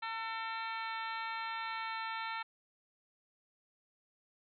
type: harmonic tone with a mistuned harmonic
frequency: 450.1 Hz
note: A4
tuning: 39 cents sharp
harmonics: 2 / 3 / 4 / 5 / 6 / 7 / 8 / 9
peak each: -41 / -42 / -45 / -46 / -50 / -54 / -53 / -51 dBFS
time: 0.02-2.43 s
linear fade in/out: 10 ms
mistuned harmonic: 6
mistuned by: -27 cents
effects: none